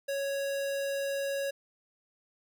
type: tone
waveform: square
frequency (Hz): 554.4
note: C#5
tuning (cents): 0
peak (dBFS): -31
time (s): 0.08-1.51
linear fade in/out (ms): 10
effects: none